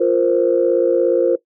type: chord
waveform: sine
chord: F suspended fourth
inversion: none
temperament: equal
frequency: 349.2 / 466.2 / 523.3 Hz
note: F4 / Bb4 / C5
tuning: 0 / 0 / 0 cents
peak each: -16 dBFS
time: 0-1.36 s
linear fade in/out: 10 ms
effects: noise-tail reverb RT60 0.1 s tail -17 dB re dry + tanh soft clip ceiling -3 dBFS